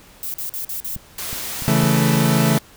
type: noise bursts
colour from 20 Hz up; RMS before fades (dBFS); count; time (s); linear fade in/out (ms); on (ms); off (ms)
violet; -27; 5; 0.23-0.956; 0; 110; 44
type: clicks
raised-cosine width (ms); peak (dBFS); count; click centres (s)
5; -20; 4; 0.963 / 1.33 / 1.622 / 1.835
type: noise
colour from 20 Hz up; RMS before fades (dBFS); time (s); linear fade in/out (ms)
white; -28; 1.18-2.59; 5
type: chord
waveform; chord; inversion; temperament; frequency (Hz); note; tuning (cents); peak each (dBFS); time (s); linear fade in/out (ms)
40% pulse; A major; first; equal; 138.59 / 164.81 / 220; C#3 / E3 / A3; 0 / 0 / 0; -18; 1.68-2.58; 0
effects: pink hiss -47 dBFS RMS until 2.76 s